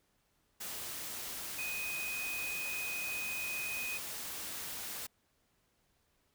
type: tone in noise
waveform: sine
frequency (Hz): 2500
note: D#7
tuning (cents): +8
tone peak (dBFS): -37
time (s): 1.58-3.98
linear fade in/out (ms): 10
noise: white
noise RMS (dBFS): -42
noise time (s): 0.6-5.07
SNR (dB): +2
effects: pink hiss -75 dBFS RMS until 6.34 s